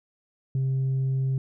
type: tone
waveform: sine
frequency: 132.9 Hz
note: C3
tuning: 27 cents sharp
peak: -20 dBFS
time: 0.55-1.38 s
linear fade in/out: 2 ms
effects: tanh soft clip ceiling -21 dBFS